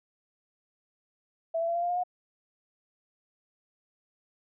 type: tone with pitch steps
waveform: sine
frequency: 659.3 / 669.3 / 679.4 / 689.7 / 700.1 / 710.7 / 721.5 Hz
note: E5 / E5 / F5 / F5 / F5 / F5 / F#5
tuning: 0 / +26 / -48 / -22 / +4 / +30 / -44 cents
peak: -26 dBFS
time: 1.54-2.037 s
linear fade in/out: 10 ms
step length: 71 ms
effects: none